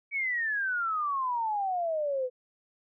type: exponential sweep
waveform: sine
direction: down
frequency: 2280 to 493.9 Hz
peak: -27 dBFS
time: 0.11-2.3 s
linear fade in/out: 50 ms
effects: none